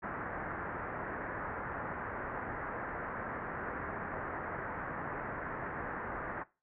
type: low-pass noise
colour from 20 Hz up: white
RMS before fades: -40 dBFS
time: 0.02-6.44 s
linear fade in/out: 20 ms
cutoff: 1800 Hz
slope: 48 dB/octave
effects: noise-tail reverb RT60 0.3 s tail -20 dB re dry